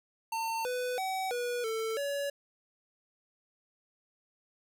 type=tone with pitch steps; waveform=square; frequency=903 / 498.2 / 759 / 485.9 / 445.5 / 566 Hz; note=A5 / B4 / F#5 / B4 / A4 / C#5; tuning=+45 / +15 / +44 / -28 / +22 / +36 cents; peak=-32 dBFS; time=0.32-2.3 s; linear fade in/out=5 ms; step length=330 ms; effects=none